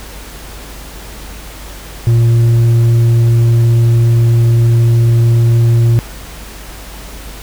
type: tone with tanh clipping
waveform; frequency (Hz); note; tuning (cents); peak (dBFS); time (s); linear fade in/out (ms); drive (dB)
triangle; 116.54; A#2; 0; -7; 2.07-5.99; 0; 9
effects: added 50 Hz sine -30 dBFS peak until 7.42 s + pink hiss -32 dBFS RMS until 7.42 s